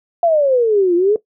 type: exponential two-way sweep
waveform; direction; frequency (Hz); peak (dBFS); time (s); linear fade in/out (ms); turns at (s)
sine; down then up; 698.5 to 339.8 to 441.3; -10; 0.23-1.16; 2; 0.95
effects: noise-tail reverb RT60 0.1 s tail -17 dB re dry